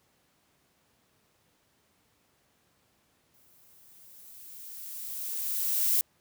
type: noise with exponential growth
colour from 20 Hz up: violet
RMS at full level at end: -24 dBFS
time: 3.34-6.01 s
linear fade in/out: 1 ms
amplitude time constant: 580 ms
effects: pink hiss -69 dBFS RMS until 6.2 s + high-pass 80 Hz 12 dB/octave